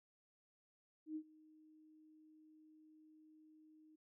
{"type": "tone with ADSR envelope", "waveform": "sine", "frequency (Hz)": 311.1, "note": "D#4", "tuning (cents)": 0, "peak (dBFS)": -40, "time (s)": [1.06, 3.96], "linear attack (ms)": 98, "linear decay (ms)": 70, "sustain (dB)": -23, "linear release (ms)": 10, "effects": []}